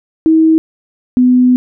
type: tone pair in turn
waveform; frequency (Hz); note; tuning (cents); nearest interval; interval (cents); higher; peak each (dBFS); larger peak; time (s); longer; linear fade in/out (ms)
sine; 320 / 250.5; D#4 / B3; +49 / +25; major third; 424; first; -5; neither; 0.26-0.58 / 1.17-1.56; second; 0
effects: none